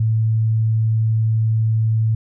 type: tone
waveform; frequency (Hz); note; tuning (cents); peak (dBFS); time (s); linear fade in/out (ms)
sine; 111; A2; +16; -14; 0-2.15; 5
effects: none